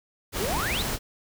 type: noise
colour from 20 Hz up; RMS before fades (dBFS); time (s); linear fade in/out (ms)
pink; -29; 0.32-0.99; 50
type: exponential sweep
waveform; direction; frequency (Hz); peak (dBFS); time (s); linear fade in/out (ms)
sine; up; 361.1 to 4160; -28; 0.4-0.82; 0
effects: none